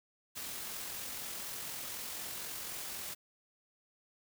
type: noise with amplitude modulation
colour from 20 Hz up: white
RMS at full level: -41 dBFS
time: 0.35-3.15 s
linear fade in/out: 20 ms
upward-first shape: sine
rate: 44 Hz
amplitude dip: 25%
effects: none